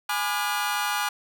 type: chord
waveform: sawtooth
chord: G# diminished seventh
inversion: none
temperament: just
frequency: 830.6 / 996.7 / 1196.1 / 1435.3 Hz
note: G#5 / B5 / D6 / F6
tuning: 0 / +16 / +31 / +47 cents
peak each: -25 / -29 / -27 / -26 dBFS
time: 0.09-1.09 s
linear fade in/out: 5 ms
effects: none